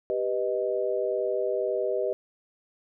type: chord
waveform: sine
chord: G augmented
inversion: none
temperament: equal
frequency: 392 / 493.9 / 622.3 Hz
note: G4 / B4 / D#5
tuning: 0 / 0 / 0 cents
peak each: -29 dBFS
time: 0.1-2.13 s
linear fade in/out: 0 ms
effects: none